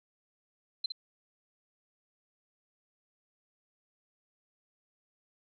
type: tone with echo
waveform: sine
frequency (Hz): 4100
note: C8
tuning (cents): -36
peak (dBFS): -28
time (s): 0.84-0.86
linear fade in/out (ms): 5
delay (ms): 61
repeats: 1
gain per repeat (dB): -6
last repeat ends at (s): 0.921
effects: none